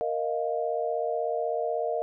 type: chord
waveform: sine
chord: Bb suspended fourth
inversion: none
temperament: equal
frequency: 466.2 / 622.3 / 698.5 Hz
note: Bb4 / Eb5 / F5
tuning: 0 / 0 / 0 cents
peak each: -30 / -30 / -31 dBFS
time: 0.01-2.02 s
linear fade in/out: 0 ms
effects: none